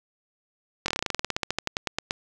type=slowing click train; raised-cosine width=0.2 ms; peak=-8 dBFS; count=22; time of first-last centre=0.86-2.109 s; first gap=22 ms; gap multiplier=1.09; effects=none